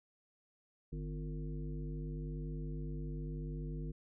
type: harmonic tone with a mistuned harmonic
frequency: 50.4 Hz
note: G1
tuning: 49 cents sharp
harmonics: 1 / 3 / 5 / 7 / 9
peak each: -41 / -42 / -49 / -51 / -55 dBFS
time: 0.92-3.92 s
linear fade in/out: 10 ms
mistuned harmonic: 7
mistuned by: -55 cents
effects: none